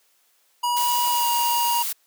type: tone with pitch glide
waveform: square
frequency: 967 to 949.8 Hz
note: B5 to A#5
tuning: -37 to +32 cents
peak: -21 dBFS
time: 0.63-1.83 s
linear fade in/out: 10 ms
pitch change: -31 cents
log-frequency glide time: 1.09-1.28 s
type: noise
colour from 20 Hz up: blue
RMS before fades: -27 dBFS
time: 0.76-1.93 s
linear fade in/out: 10 ms
effects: white hiss -63 dBFS RMS until 2.06 s + high-pass 400 Hz 12 dB/octave